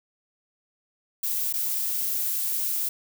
violet noise with dropouts, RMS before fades -27 dBFS, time 1.23-2.89 s, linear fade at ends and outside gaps 5 ms, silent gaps 1.528-1.537 s, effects none

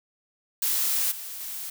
blue noise with level steps, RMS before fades -25 / -37 / -35 dBFS, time 0.62-1.7 s, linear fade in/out 5 ms, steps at 1.11 / 1.4 s, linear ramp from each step 10 ms, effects none

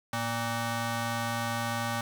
15% pulse ring-modulated tone, 347 Hz, F4, 11 cents flat, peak -20 dBFS, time 0.13-2.01 s, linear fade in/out 2 ms, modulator 459 Hz, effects none

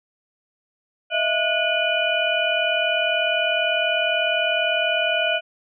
sine tone cluster, 633 / 673 / 1462 / 2449 / 2983 Hz, D#5 / E5 / F#6 / D#7 / F#7, +30 / +36 / -21 / -28 / +13 cents, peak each -25 dBFS, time 1.1-5.41 s, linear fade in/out 50 ms, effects none

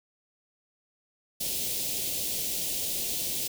white band-stop noise, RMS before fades -31 dBFS, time 1.4-3.48 s, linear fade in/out 10 ms, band 620 to 2700 Hz, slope 24 dB/octave, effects none

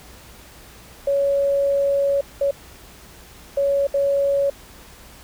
sine tone bursts at uneven times, 559 Hz, C#5, 14 cents sharp, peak -16 dBFS, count 4, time 1.07-2.21 / 2.41-2.51 / 3.57-3.87 / 3.94-4.5 s, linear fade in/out 5 ms, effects added 60 Hz sine -49 dBFS peak until 5.23 s + pink hiss -45 dBFS RMS until 5.23 s

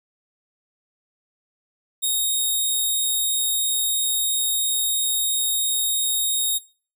10% pulse tone, 3729 Hz, A#7, in tune, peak -12 dBFS, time 2.02-6.59 s, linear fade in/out 20 ms, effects noise-tail reverb RT60 0.4 s tail -21 dB re dry

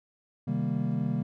triangle chord, C minor seventh, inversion none, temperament equal with one note detuned, 131.95 / 155.56 / 196 / 233.1 Hz, C3 / Eb3 / G3 / Bb3, +15 / 0 / 0 / 0 cents, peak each -30 dBFS, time 0.47-1.23 s, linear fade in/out 10 ms, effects none

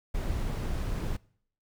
brown noise, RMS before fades -31 dBFS, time 0.14-1.17 s, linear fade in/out 10 ms, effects noise-tail reverb RT60 0.6 s tail -23 dB re dry

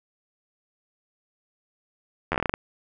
slowing click train, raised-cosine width 0.5 ms, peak -9 dBFS, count 10, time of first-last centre 2.32-2.539 s, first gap 11 ms, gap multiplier 1.19, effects none

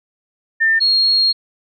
sine tone pair in turn, 1798 / 4276 Hz, A6 / C8, +37 / +37 cents, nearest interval octave + minor third, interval 1500 cents, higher second, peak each -11 dBFS, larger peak neither, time 0.6-0.8 / 0.8-1.33 s, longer second, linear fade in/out 20 ms, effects none

